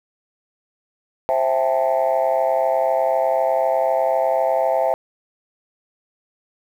sine chord, A minor seventh, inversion first, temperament just, 528 / 660 / 792 / 880 Hz, C5 / E5 / G5 / A5, +16 / +2 / +18 / 0 cents, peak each -20 / -18 / -22 / -24 dBFS, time 1.29-4.94 s, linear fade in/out 0 ms, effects tanh soft clip ceiling -9 dBFS + 8-bit

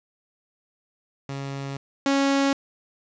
sawtooth tone pair in turn, 138 / 276 Hz, C#3 / C#4, -7 / -7 cents, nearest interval octave, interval 1200 cents, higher second, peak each -26 / -15 dBFS, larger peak second, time 1.29-1.77 / 2.06-2.53 s, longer first, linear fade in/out 2 ms, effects resampled to 16000 Hz + 8-bit

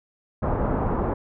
pink low-pass noise, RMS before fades -24 dBFS, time 0.42-1.14 s, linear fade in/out 10 ms, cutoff 1100 Hz, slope 24 dB/octave, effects none

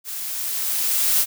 blue noise with level ramp, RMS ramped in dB -31 to -17 dBFS, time 0.04-1.26 s, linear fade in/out 50 ms, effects none

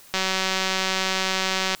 click train, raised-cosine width 0.2 ms, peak -6 dBFS, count 305, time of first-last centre 0.14-1.748 s, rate 189 Hz, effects white hiss -49 dBFS RMS until 1.8 s

